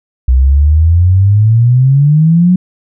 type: exponential sweep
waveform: sine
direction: up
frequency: 61.74 to 185 Hz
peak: -4 dBFS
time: 0.28-2.56 s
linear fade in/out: 5 ms
effects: none